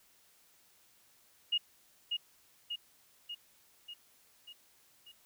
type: tone with echo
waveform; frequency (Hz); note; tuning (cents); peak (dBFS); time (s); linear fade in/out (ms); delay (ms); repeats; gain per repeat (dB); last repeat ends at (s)
sine; 2863; F7; +42; -27; 1.52-1.58; 10; 590; 6; -4; 5.12
effects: white hiss -66 dBFS RMS until 5.25 s